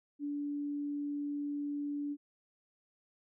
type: tone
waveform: sine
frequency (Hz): 289.3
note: D4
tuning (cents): -26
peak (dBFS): -34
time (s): 0.19-2.17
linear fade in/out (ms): 50
effects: none